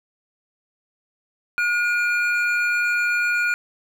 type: tone pair together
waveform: triangle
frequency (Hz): 1439 / 2401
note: F#6 / D7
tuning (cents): -49 / +38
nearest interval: major sixth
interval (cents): 887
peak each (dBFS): -18 / -22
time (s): 1.58-3.54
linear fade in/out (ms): 0
effects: none